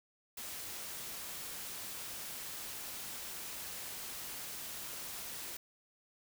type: noise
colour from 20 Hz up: white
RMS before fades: -44 dBFS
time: 0.37-5.57 s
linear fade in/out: 5 ms
effects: none